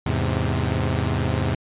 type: chord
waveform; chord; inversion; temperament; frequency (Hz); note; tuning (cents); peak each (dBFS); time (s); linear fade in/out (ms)
sawtooth; E augmented; none; equal with one note detuned; 82.41 / 105.03 / 130.81; E2 / G#2 / B#2; 0 / +20 / 0; -21; 0.06-1.55; 5
effects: resampled to 8000 Hz